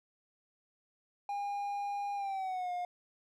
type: tone with pitch glide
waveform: triangle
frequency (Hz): 810 to 713.3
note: G#5 to F5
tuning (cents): -43 to +36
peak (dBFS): -32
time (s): 1.29-2.85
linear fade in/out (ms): 2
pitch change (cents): -221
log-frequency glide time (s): 2.15-2.72
effects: none